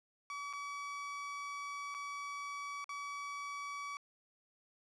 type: tone with dropouts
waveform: 30% pulse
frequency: 1141 Hz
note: C#6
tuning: 50 cents sharp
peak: -38 dBFS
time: 0.3-3.97 s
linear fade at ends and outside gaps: 1 ms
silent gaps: 0.529-0.534 / 1.943-1.947 / 2.843-2.892 s
effects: low-pass 6000 Hz 12 dB/octave